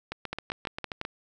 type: two click trains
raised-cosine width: 0.3 ms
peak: -16 / -17 dBFS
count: 5 / 8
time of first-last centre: 0.33-1.014 / 0.12-1.051 s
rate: 5.85 / 7.52 Hz
effects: none